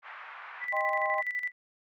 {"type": "band-pass noise", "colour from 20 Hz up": "pink", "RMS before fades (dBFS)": -45, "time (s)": [0.02, 0.69], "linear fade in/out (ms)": 50, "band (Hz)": [970, 2100], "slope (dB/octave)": 24}
{"type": "tone with tremolo", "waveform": "sine", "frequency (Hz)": 1979, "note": "B6", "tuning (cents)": 3, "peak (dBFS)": -28, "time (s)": [0.6, 1.52], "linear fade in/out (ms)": 50, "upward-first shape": "square", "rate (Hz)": 12, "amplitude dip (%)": 65}
{"type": "chord", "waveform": "sine", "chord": "C minor", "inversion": "first", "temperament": "equal with one note detuned", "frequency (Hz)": [622.3, 796.8, 1046.5], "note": ["Eb5", "G5", "C6"], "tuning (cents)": [0, 28, 0], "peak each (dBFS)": -32, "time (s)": [0.72, 1.22], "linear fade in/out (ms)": 20}
{"effects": []}